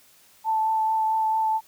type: tone with vibrato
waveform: sine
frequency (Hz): 880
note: A5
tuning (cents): 0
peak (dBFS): -20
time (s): 0.44-1.61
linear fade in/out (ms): 50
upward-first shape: triangle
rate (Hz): 4.5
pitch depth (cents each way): 13
effects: white hiss -56 dBFS RMS until 1.67 s